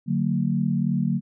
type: chord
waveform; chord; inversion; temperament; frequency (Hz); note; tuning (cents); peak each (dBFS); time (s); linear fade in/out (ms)
sine; D augmented; none; equal with one note detuned; 146.83 / 185 / 228.2; D3 / F#3 / A#3; 0 / 0 / -37; -25 / -24 / -25; 0.06-1.21; 50
effects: none